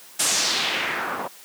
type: noise with low-pass filter sweep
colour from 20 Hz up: white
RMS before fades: -24 dBFS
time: 0.19-1.28 s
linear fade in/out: 10 ms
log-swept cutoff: 9300 to 870 Hz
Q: 1.9
effects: white hiss -46 dBFS RMS until 1.44 s + high-pass 200 Hz 12 dB/octave